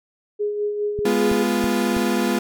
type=tone with tremolo; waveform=sine; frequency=415.3 Hz; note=G#4; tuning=in tune; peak=-19 dBFS; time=0.39-1.44 s; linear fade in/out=20 ms; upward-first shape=sine; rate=4.9 Hz; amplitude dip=45%
type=click train; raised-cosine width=5 ms; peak=-18 dBFS; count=4; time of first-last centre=0.99-1.967 s; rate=3.07 Hz
type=chord; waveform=35% pulse; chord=F diminished; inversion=first; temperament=equal; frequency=207.7 / 246.9 / 349.2 Hz; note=Ab3 / Cb4 / F4; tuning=0 / 0 / 0 cents; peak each=-21 / -21 / -22 dBFS; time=1.05-2.39 s; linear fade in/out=5 ms
effects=none